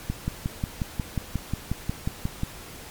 click train, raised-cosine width 5 ms, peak -13 dBFS, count 14, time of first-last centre 0.1-2.434 s, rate 5.57 Hz, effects pink hiss -42 dBFS RMS until 2.9 s + MP3 96 kbps

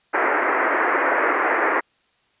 white band-pass noise, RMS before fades -20 dBFS, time 0.13-1.81 s, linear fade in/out 20 ms, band 290 to 2000 Hz, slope 48 dB/octave, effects white hiss -63 dBFS RMS until 2.4 s + resampled to 8000 Hz

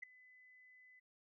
sine tone with ADSR envelope, 2010 Hz, B6, 30 cents sharp, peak -40 dBFS, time 0.02-1 s, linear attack 13 ms, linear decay 4 ms, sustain -21 dB, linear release 13 ms, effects tanh soft clip ceiling -36 dBFS

